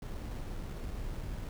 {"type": "noise with sample-and-hold", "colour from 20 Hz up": "brown", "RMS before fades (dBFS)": -39, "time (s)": [0.02, 1.49], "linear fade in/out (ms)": 2, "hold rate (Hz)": 4900, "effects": []}